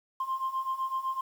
sine beating tone pair, 1049 / 1056.9 Hz, C6 / C6, +4 / +17 cents, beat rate 7.9 Hz, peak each -33 / -30 dBFS, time 0.2-1.21 s, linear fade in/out 5 ms, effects tanh soft clip ceiling -24 dBFS + 9-bit

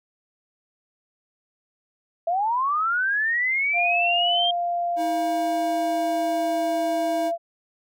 sine linear sweep, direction up, 653 to 3218 Hz, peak -20 dBFS, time 2.27-4.51 s, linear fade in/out 5 ms
sine tone with pitch glide, 698.5 to 677.4 Hz, F5 to E5, 0 to +47 cents, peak -22 dBFS, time 3.73-7.38 s, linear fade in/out 50 ms, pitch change -53 cents, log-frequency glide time 4.42-6.79 s
square tone, 320.2 Hz, D#4, 50 cents sharp, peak -28 dBFS, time 4.96-7.32 s, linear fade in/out 50 ms
effects none

